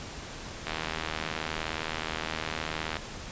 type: click train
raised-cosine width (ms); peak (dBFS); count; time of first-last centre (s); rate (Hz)
0.3; -15; 183; 0.67-2.968; 79.2
effects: pink hiss -41 dBFS RMS until 3.31 s + resampled to 16000 Hz